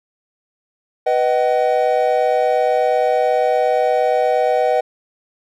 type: chord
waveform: triangle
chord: B major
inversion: none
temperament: equal with one note detuned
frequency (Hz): 493.9 / 622.3 / 759.5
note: B4 / D#5 / F#5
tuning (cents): 0 / 0 / +45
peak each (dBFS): -16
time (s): 1.06-4.81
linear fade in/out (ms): 10
effects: none